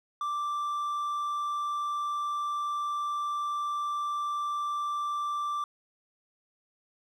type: tone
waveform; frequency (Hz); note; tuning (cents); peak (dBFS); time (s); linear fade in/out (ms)
triangle; 1174.7; D6; 0; -27; 0.21-5.64; 2
effects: none